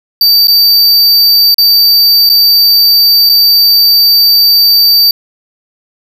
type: tone with dropouts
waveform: square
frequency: 4633 Hz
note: D8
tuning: 24 cents flat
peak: -4 dBFS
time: 0.21-5.11 s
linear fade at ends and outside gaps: 2 ms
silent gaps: 0.472-0.481 / 1.544-1.582 / 2.292-2.298 / 3.292-3.296 s
effects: none